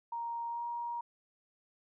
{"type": "tone with pitch glide", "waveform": "sine", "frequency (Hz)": [935, 945.9], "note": ["A#5", "A#5"], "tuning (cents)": [5, 25], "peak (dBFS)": -35, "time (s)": [0.12, 1.01], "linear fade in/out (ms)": 5, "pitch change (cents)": 20, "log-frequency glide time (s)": [0.48, 0.64], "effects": []}